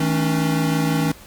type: tone cluster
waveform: square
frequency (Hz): 159.8 / 216.9 / 276.4 / 302.6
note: D#3 / A3 / C#4 / D#4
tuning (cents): +47 / -25 / -5 / -48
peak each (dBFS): -21 / -29 / -23 / -29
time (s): 0-1.12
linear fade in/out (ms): 5
effects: pink hiss -44 dBFS RMS until 1.26 s